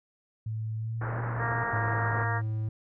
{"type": "tone with pitch glide", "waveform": "sine", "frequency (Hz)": [110, 117.9], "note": ["A2", "A#2"], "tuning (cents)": [0, 20], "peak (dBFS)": -30, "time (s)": [0.46, 1.64], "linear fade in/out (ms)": 5, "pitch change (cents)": 120, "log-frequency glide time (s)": [0.77, 1.19]}
{"type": "low-pass noise", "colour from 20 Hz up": "white", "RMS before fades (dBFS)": -37, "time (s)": [1.01, 2.25], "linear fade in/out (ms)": 5, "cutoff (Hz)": 1700, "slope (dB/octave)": 48}
{"type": "harmonic tone", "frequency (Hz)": 233.1, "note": "A#3", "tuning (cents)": 0, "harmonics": [2, 3, 4, 5, 6, 7, 8], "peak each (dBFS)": [-41, -37, -35, -37, -38, -36, -36], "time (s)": [1.38, 2.42], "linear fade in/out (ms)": 50}
{"type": "tone", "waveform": "triangle", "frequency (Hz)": 109.1, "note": "A2", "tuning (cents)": -14, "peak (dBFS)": -26, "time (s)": [1.73, 2.69], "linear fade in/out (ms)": 5}
{"effects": []}